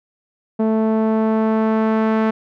sawtooth tone with low-pass filter sweep, 220 Hz, A3, in tune, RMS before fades -17 dBFS, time 0.59-2.31 s, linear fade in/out 10 ms, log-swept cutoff 680 to 1600 Hz, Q 0.96, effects none

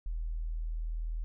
sine tone, 40.28 Hz, E1, 39 cents flat, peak -32 dBFS, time 0.06-1.24 s, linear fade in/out 0 ms, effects none

